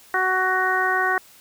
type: harmonic tone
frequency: 372.8 Hz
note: F#4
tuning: 13 cents sharp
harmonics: 1 / 2 / 3 / 4 / 5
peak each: -28 / -25 / -25 / -23 / -24 dBFS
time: 0.14-1.18 s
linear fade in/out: 2 ms
effects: white hiss -50 dBFS RMS until 1.4 s